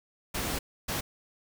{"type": "noise bursts at uneven times", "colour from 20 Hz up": "pink", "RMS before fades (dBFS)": -32, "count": 2, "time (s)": [[0.34, 0.59], [0.88, 1.01]], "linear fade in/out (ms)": 10, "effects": []}